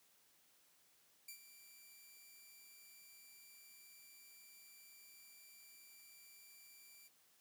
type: tone with ADSR envelope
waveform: 5% pulse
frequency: 2349 Hz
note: D7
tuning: in tune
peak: -38 dBFS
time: 1.28-7.09 s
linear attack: 6 ms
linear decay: 86 ms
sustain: -12 dB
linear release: 23 ms
effects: white hiss -72 dBFS RMS until 7.4 s + high-pass 100 Hz 12 dB/octave